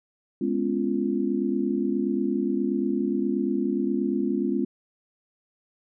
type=chord; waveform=sine; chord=C# dominant seventh; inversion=second; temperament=just; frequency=207.9 / 249.5 / 277.2 / 346.5 Hz; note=G#3 / B3 / C#4 / E#4; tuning=+2 / +18 / 0 / -14 cents; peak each=-28 dBFS; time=0.41-4.65 s; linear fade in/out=5 ms; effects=none